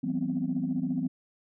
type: chord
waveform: sine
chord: C major seventh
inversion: first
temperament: equal with one note detuned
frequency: 164.81 / 190.97 / 246.9 / 261.6 Hz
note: E3 / G3 / B3 / C4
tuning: 0 / -45 / 0 / 0 cents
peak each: -34 / -34 / -31 / -30 dBFS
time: 0.03-1.08 s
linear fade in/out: 10 ms
effects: tanh soft clip ceiling -19 dBFS